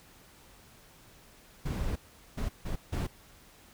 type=noise bursts at uneven times; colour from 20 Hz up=brown; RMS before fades=-32 dBFS; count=4; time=1.65-1.96 / 2.37-2.49 / 2.65-2.76 / 2.92-3.07 s; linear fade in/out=10 ms; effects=pink hiss -57 dBFS RMS until 3.73 s